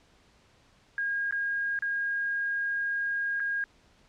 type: tone with dropouts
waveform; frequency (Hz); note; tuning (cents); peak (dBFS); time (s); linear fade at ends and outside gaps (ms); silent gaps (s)
sine; 1627; G#6; -36; -27; 0.98-3.64; 1; 1.31-1.324 / 1.79-1.823 / 3.398-3.402
effects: pink hiss -62 dBFS RMS until 4.08 s + low-pass 6000 Hz 12 dB/octave